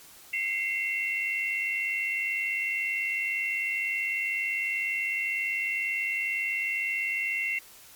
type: tone cluster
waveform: sine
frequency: 2064 / 2164 / 2722 Hz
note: C7 / C#7 / F7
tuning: -24 / -42 / -45 cents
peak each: -31 dBFS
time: 0.33-7.59 s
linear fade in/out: 5 ms
effects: white hiss -51 dBFS RMS until 7.95 s + MP3 96 kbps